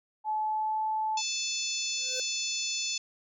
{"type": "tone with pitch glide", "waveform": "sine", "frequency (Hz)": [861, 869.5], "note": ["A5", "A5"], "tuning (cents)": [-38, -21], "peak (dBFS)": -27, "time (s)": [0.24, 1.22], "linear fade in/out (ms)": 50, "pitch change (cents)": 17, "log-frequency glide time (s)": [0.41, 0.84]}
{"type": "harmonic tone", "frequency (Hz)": 874, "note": "A5", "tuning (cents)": -12, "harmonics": [3, 4, 5, 6, 7, 8], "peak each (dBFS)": [-37, -37, -37, -37, -37, -37], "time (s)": [1.17, 2.98], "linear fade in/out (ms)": 5}
{"type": "tone with exponential growth", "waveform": "square", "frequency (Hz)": 510, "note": "C5", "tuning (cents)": -44, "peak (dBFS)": -35, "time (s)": [1.9, 2.2], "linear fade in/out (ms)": 2, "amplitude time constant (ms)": 64}
{"effects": []}